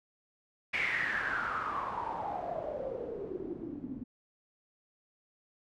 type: noise with low-pass filter sweep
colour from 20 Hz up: white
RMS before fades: -36 dBFS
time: 0.73-4.04 s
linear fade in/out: 10 ms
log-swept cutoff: 2300 to 240 Hz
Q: 8.4
effects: none